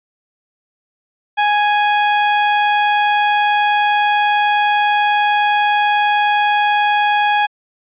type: tone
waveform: sawtooth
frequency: 830.6 Hz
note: G#5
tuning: in tune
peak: -8 dBFS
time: 1.37-7.47 s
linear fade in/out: 20 ms
effects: resampled to 8000 Hz